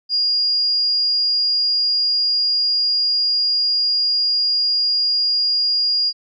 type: tone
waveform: sine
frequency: 4842 Hz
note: D#8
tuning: 48 cents flat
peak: -15 dBFS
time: 0.09-6.13 s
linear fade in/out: 50 ms
effects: none